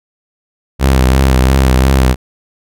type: tone with vibrato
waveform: sawtooth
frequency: 65.41 Hz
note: C2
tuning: in tune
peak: -3 dBFS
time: 0.79-2.16 s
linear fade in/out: 50 ms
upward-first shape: sine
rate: 2.9 Hz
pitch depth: 47 cents each way
effects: none